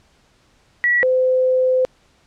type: tone pair in turn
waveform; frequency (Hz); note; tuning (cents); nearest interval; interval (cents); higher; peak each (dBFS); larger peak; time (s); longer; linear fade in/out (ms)
sine; 1937 / 513; B6 / C5; -34 / -34; octave + major seventh; 2300; first; -13; neither; 0.84-1.03 / 1.03-1.85; second; 0
effects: pink hiss -57 dBFS RMS until 2.26 s + low-pass 7000 Hz 12 dB/octave